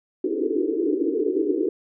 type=band-pass noise; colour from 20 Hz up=white; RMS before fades=-23 dBFS; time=0.24-1.69 s; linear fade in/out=5 ms; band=280 to 450 Hz; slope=96 dB/octave; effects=none